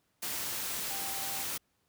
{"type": "tone in noise", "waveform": "sine", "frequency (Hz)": 784, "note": "G5", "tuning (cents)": 0, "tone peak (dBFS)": -44, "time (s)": [0.9, 1.44], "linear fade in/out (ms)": 10, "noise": "white", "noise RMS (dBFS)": -36, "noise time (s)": [0.22, 1.58], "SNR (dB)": -11, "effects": ["pink hiss -75 dBFS RMS until 1.88 s", "high-pass 60 Hz 12 dB/octave"]}